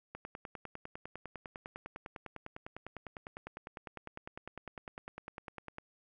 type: click train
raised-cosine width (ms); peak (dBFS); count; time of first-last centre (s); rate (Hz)
0.5; -28; 57; 0.15-5.784; 9.94
effects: none